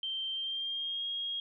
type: tone with pitch glide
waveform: sine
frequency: 3136 to 3267 Hz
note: G7 to G#7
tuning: 0 to -29 cents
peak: -33 dBFS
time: 0.03-1.4 s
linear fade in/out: 2 ms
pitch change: +71 cents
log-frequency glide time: 0.32-1.05 s
effects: none